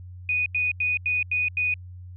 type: tone bursts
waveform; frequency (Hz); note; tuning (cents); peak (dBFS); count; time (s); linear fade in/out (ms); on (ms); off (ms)
sine; 2479; D#7; -7; -21; 6; 0.29-1.74; 2; 170; 86
effects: added 90 Hz sine -38 dBFS peak until 2.16 s